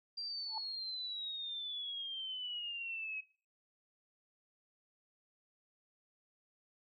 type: exponential sweep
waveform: sine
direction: down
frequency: 4761 to 2541 Hz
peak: -39 dBFS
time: 0.17-3.21 s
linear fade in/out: 10 ms
type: tone with exponential growth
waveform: sine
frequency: 880 Hz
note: A5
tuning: in tune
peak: -36 dBFS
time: 0.46-0.58 s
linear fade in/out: 2 ms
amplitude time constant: 25 ms
effects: noise-tail reverb RT60 0.4 s tail -19 dB re dry